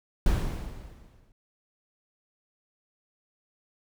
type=noise with exponential decay; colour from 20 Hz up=brown; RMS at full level=-22 dBFS; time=0.26-1.32 s; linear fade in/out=2 ms; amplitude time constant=230 ms; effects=none